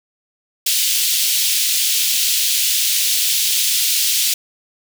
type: high-pass noise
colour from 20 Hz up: pink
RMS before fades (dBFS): -17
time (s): 0.66-4.34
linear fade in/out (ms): 5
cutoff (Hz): 3000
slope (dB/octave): 24
effects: none